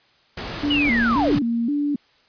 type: noise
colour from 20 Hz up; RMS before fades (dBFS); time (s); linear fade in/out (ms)
pink; -30; 0.37-1.39; 5
type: tone with vibrato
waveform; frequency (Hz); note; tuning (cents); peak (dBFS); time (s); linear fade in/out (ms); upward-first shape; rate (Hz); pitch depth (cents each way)
sine; 260; C4; -11; -19; 0.63-1.96; 5; square; 1.9; 190
type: linear sweep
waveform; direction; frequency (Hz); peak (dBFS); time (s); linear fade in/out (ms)
sine; down; 3000 to 69.3; -19; 0.7-1.39; 10
effects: white hiss -58 dBFS RMS until 2.28 s + resampled to 11025 Hz